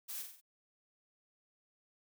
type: noise with echo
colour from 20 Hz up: blue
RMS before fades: -43 dBFS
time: 0.08-0.23 s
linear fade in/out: 20 ms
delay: 46 ms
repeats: 4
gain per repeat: -5 dB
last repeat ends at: 0.414 s
effects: none